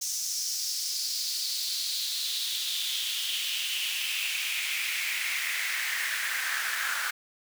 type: noise with high-pass filter sweep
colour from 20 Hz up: pink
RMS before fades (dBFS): -31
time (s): 0.01-7.11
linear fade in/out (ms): 10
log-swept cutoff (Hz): 6000 to 1500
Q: 4.1
effects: none